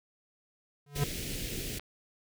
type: tone with exponential growth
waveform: square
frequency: 143.8 Hz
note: D3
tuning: 36 cents flat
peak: -24 dBFS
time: 0.86-1.04 s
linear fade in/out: 5 ms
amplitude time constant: 39 ms
type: band-stop noise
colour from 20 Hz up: pink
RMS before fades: -37 dBFS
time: 0.95-1.79 s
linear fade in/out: 10 ms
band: 490 to 2100 Hz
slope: 24 dB/octave
type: click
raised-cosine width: 0.3 ms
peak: -25 dBFS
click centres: 1.796 s
effects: none